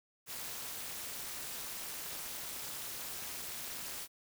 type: noise with amplitude modulation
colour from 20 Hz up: white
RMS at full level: -39 dBFS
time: 0.26-4.08 s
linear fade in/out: 50 ms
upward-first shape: sine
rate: 297 Hz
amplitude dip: 85%
effects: none